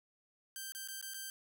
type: tone with dropouts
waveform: 5% pulse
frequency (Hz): 1568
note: G6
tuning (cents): 0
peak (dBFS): -31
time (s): 0.56-1.3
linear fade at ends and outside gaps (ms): 1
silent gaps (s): 0.721-0.749 / 0.876-0.885 / 1.013-1.026 / 1.137-1.143
effects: none